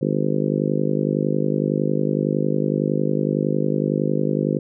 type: harmonic tone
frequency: 50.9 Hz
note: G#1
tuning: 34 cents flat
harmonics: 3 / 4 / 5 / 6 / 7 / 8 / 9 / 10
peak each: -24 / -25 / -26 / -27 / -27 / -28 / -29 / -29 dBFS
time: 0.01-4.59 s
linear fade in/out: 10 ms
effects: none